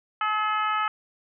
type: harmonic tone with a mistuned harmonic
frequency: 428.2 Hz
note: A4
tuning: 47 cents flat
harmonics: 2 / 3 / 4 / 5 / 6 / 7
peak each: -30 / -24 / -34 / -36 / -37 / -38 dBFS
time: 0.21-0.88 s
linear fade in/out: 2 ms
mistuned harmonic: 5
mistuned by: -28 cents
effects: none